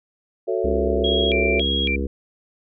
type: chord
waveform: sine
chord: F# minor seventh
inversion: none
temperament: just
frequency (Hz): 370 / 444 / 555 / 666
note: F#4 / A4 / C#5 / E5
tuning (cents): 0 / +16 / +2 / +18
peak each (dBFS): -24 / -24 / -27 / -28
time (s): 0.47-1.62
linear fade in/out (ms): 20
type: harmonic tone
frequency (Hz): 68.6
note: C#2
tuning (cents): -17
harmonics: 1 / 3 / 4 / 5 / 6 / 7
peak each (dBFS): -24 / -29 / -30 / -31 / -32 / -32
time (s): 0.64-2.07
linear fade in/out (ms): 5
type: tone with vibrato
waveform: sine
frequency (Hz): 2786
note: F7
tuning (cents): -5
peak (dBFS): -21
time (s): 1.04-1.96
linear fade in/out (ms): 5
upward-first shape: square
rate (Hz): 1.8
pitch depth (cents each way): 290
effects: none